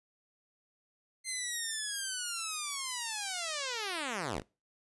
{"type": "linear sweep", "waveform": "5% pulse", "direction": "down", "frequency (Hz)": [2093, 33.93], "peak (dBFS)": -23, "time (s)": [1.24, 4.43], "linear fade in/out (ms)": 50, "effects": ["noise-tail reverb RT60 0.3 s tail -24 dB re dry", "resampled to 24000 Hz"]}